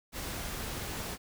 pink noise, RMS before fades -38 dBFS, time 0.12-1.18 s, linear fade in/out 50 ms, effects none

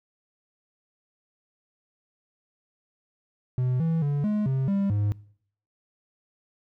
triangle tone with pitch steps, 126.4 / 163.7 / 143.8 / 210.5 / 133.1 / 198.2 / 103.3 Hz, B2 / E3 / D3 / G#3 / C3 / G3 / G#2, +41 / -12 / -36 / +24 / +30 / +19 / -9 cents, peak -20 dBFS, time 3.58-5.12 s, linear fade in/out 0 ms, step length 220 ms, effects noise-tail reverb RT60 0.6 s tail -22 dB re dry

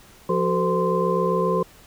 sine tone cluster, 175.3 / 378 / 446.1 / 513 / 1039 Hz, F3 / F#4 / A4 / C5 / C6, +7 / +37 / +24 / -34 / -12 cents, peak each -25 dBFS, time 0.29-1.63 s, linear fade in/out 5 ms, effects pink hiss -50 dBFS RMS until 1.86 s

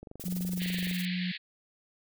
click train, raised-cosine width 2 ms, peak -31 dBFS, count 22, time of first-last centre 0.03-0.912 s, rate 23.8 Hz
blue noise with tremolo, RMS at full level -39 dBFS, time 0.2-1.05 s, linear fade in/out 0 ms, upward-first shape triangle, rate 19 Hz, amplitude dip 90%
sine tone, 180.3 Hz, F#3, 45 cents flat, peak -30 dBFS, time 0.25-1.32 s, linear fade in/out 10 ms
pink band-pass noise, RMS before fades -39 dBFS, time 0.59-1.38 s, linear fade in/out 20 ms, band 1700 to 4500 Hz, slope 96 dB/octave
effects none

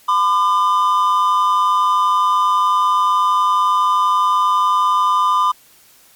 triangle tone pair together, 1011.5 / 1202 Hz, B5 / D6, +41 / +40 cents, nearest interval minor third, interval 299 cents, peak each -13 dBFS, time 0.08-5.52 s, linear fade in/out 10 ms, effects white hiss -49 dBFS RMS until 6.15 s + MP3 96 kbps

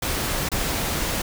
pink noise with dropouts, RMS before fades -25 dBFS, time 0.02-1.22 s, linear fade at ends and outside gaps 5 ms, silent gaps 0.489-0.516 s, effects none

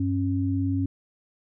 sine tone pair together, 96.9 / 273.3 Hz, G2 / C#4, -20 / -24 cents, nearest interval octave + tritone, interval 1796 cents, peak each -25 dBFS, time 0-0.86 s, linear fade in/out 5 ms, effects none

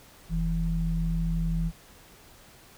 sine tone pair together, 43.65 / 164.81 Hz, F1 / E3, 0 / 0 cents, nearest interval octave + major seventh, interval 2300 cents, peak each -27 dBFS, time 0.29-1.72 s, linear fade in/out 50 ms, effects pink hiss -53 dBFS RMS until 2.77 s

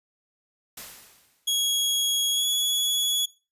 white noise with exponential decay, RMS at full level -37 dBFS, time 0.77-1.6 s, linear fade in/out 5 ms, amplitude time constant 180 ms
sawtooth tone with pitch glide, 3322 to 3378 Hz, G#7 to G#7, 0 to +29 cents, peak -19 dBFS, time 1.47-3.26 s, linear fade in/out 10 ms, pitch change +29 cents, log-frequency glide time 2.32-2.47 s
effects noise-tail reverb RT60 0.3 s tail -19 dB re dry + resampled to 32000 Hz

